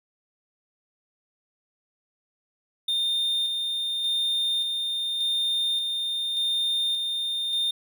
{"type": "tone with tremolo", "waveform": "triangle", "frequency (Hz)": 3631, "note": "A#7", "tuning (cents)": -46, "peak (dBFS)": -21, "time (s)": [2.88, 7.71], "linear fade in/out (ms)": 5, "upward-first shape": "square", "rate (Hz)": 0.86, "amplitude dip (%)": 30, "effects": []}